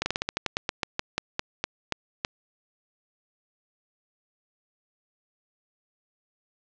slowing click train, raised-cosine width 0.2 ms, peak -8 dBFS, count 17, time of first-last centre 0.02-2.249 s, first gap 40 ms, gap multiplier 1.15, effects low-pass 6000 Hz 12 dB/octave

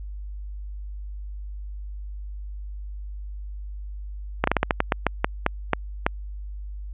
slowing click train, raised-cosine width 0.5 ms, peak -3 dBFS, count 13, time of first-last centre 4.44-6.065 s, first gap 34 ms, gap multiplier 1.23, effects added 50 Hz sine -32 dBFS peak until 6.93 s + resampled to 8000 Hz

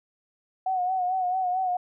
sine tone with vibrato, 738 Hz, F#5, 5 cents flat, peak -23 dBFS, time 0.66-1.77 s, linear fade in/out 5 ms, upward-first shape sine, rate 4.5 Hz, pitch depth 51 cents each way, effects none

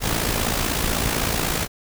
pink noise with amplitude modulation, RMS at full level -20 dBFS, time 0-1.68 s, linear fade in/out 50 ms, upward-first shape sine, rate 56 Hz, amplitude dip 60%, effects none

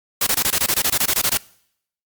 white noise bursts, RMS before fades -18 dBFS, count 15, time 0.21-1.374 s, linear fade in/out 5 ms, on 58 ms, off 21 ms, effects noise-tail reverb RT60 0.7 s tail -23 dB re dry + Opus 48 kbps

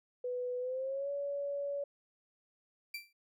sine tone with pitch glide, 496 to 566.5 Hz, B4 to C#5, +7 to +37 cents, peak -34 dBFS, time 0.24-1.84 s, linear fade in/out 5 ms, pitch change +230 cents, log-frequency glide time 0.59-1.1 s
30% pulse tone with exponential decay, 2349 Hz, D7, in tune, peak -34 dBFS, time 2.94-3.13 s, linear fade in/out 5 ms, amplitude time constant 40 ms
effects none

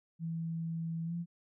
sine tone with pitch glide, 164.6 to 171 Hz, E3 to F3, -2 to -36 cents, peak -34 dBFS, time 0.19-1.26 s, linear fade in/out 50 ms, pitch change +66 cents, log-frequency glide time 1.05-1.14 s, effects none

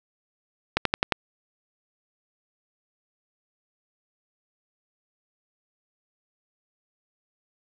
slowing click train, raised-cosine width 0.3 ms, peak -4 dBFS, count 5, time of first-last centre 0.77-1.122 s, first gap 83 ms, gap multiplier 1.04, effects none

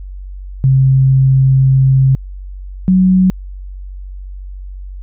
sine tone pair in turn, 133.1 / 185.96 Hz, C3 / F#3, +30 / +9 cents, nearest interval tritone, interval 579 cents, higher second, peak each -6 dBFS, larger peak neither, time 0.64-2.15 / 2.88-3.3 s, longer first, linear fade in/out 0 ms, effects added 47 Hz sine -25 dBFS peak until 5.02 s

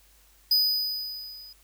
square tone with level ramp, 4978 Hz, D#8, in tune, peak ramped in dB -18 to -45 dBFS, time 0.51-1.53 s, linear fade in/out 5 ms, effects added 50 Hz sine -60 dBFS peak until 1.63 s + white hiss -60 dBFS RMS until 1.63 s

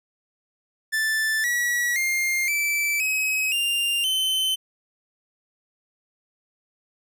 45% pulse tone with pitch steps, 1760 / 1930.4 / 2117 / 2322 / 2547 / 2794 / 3064 Hz, A6 / B6 / C7 / D7 / D#7 / F7 / G7, 0 / -40 / +20 / -20 / +40 / 0 / -40 cents, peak -21 dBFS, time 0.92-4.56 s, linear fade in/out 20 ms, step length 520 ms, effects none

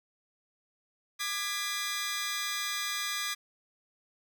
15% pulse chord, G# diminished, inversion second, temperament just, 1196.1 / 1661.2 / 1993.5 Hz, D6 / G#6 / B6, +31 / 0 / +16 cents, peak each -30 dBFS, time 1.19-3.35 s, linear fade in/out 20 ms, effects none

